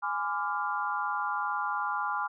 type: chord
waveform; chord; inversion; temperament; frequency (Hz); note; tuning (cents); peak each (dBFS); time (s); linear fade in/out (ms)
sine; G# diminished seventh; none; equal with one note detuned; 830.6 / 1012.6 / 1174.7 / 1396.9; G#5 / B5 / D6 / F6; 0 / +43 / 0 / 0; -34; 0.02-2.28; 20
effects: none